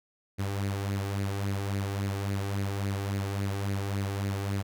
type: tone with flanger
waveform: sawtooth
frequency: 99.1 Hz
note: G2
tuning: 19 cents sharp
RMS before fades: -31 dBFS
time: 0.38-4.63 s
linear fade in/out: 20 ms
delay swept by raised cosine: 0.44 to 2.64 ms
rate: 3.6 Hz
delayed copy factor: +0.55
effects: none